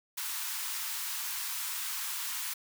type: high-pass noise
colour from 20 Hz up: white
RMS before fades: -36 dBFS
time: 0.17-2.54 s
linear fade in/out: 10 ms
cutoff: 860 Hz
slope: 96 dB/octave
effects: none